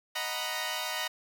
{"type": "chord", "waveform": "10% pulse", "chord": "B major seventh", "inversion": "first", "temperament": "equal", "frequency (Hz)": [622.3, 740, 932.3, 987.8], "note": ["D#5", "F#5", "A#5", "B5"], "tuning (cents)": [0, 0, 0, 0], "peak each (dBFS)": -29, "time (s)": [0.15, 1.08], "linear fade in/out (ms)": 10, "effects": []}